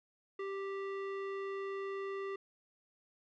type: tone with low-pass filter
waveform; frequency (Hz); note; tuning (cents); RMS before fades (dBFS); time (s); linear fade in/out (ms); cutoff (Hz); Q
square; 392; G4; 0; -40; 0.39-2.36; 5; 2100; 1.2
effects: none